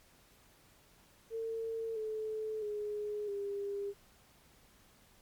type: tone with pitch steps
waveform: sine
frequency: 451.7 / 434.6 / 418.1 / 402.2 Hz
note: A4 / A4 / G#4 / G4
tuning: +45 / -21 / +12 / +44 cents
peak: -35 dBFS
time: 1.3-3.94 s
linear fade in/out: 50 ms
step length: 660 ms
effects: pink hiss -64 dBFS RMS until 5.21 s + MP3 96 kbps